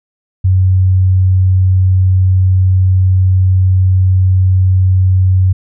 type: tone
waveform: sine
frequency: 93.3 Hz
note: F#2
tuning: 15 cents sharp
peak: -6 dBFS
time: 0.44-5.53 s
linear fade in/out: 10 ms
effects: none